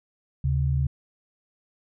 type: tone pair together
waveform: sine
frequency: 75.93 / 135.3 Hz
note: D#2 / C#3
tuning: -42 / -42 cents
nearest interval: minor seventh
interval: 1000 cents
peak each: -24 / -23 dBFS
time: 0.44-0.87 s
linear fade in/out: 5 ms
effects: none